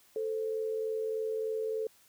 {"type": "tone pair together", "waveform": "sine", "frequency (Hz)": [440, 523.3], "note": ["A4", "C5"], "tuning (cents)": [0, 0], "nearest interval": "minor third", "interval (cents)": 300, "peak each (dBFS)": [-31, -40], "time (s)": [0.16, 1.87], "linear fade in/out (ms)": 2, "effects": ["white hiss -63 dBFS RMS until 2.08 s"]}